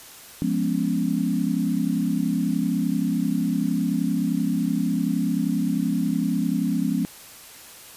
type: chord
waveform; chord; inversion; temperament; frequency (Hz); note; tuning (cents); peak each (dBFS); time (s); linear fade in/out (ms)
sine; C# dominant seventh; first; equal; 174.61 / 207.7 / 246.9 / 277.2; E#3 / G#3 / B3 / C#4; 0 / 0 / 0 / 0; -26; 0.42-7.05; 0
effects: white hiss -44 dBFS RMS until 7.96 s + resampled to 32000 Hz